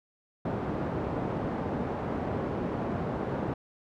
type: band-pass noise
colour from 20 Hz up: pink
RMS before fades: -32 dBFS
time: 0.45-3.54 s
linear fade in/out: 5 ms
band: 110 to 820 Hz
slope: 12 dB/octave
effects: none